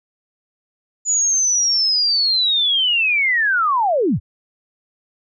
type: linear sweep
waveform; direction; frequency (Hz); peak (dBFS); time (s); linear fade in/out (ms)
sine; down; 6980 to 55.1; -14; 1.05-4.2; 50
effects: none